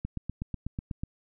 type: click train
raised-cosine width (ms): 5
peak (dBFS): -20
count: 9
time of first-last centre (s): 0.05-1.035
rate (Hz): 8.12
effects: none